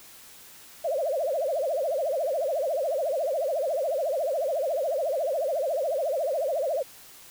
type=tone with vibrato; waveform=sine; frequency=594 Hz; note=D5; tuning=20 cents sharp; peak=-24 dBFS; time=0.84-6.83 s; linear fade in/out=10 ms; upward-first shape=triangle; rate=14 Hz; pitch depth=290 cents each way; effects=white hiss -49 dBFS RMS until 7.3 s